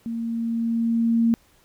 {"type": "tone with level ramp", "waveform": "sine", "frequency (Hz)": 230.2, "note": "A#3", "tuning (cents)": -22, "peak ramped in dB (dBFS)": [-26, -15], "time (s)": [0.06, 1.34], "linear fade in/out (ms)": 0, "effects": ["pink hiss -59 dBFS RMS until 1.64 s"]}